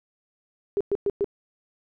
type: tone bursts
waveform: sine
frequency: 403.1 Hz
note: G4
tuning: 48 cents sharp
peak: -20 dBFS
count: 4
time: 0.77-1.244 s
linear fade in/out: 0 ms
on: 36 ms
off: 110 ms
effects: none